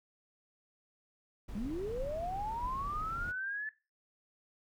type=noise; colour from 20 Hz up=brown; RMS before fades=-43 dBFS; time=1.48-3.32 s; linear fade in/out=10 ms
type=linear sweep; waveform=sine; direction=up; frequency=188.3 to 1750 Hz; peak=-35 dBFS; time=1.55-3.69 s; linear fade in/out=2 ms
effects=noise-tail reverb RT60 0.3 s tail -18 dB re dry